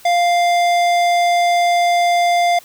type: tone with tanh clipping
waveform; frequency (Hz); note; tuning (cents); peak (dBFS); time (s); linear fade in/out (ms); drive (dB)
sine; 698; F5; -1; -14; 0.05-2.59; 5; 18
effects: white hiss -44 dBFS RMS until 2.64 s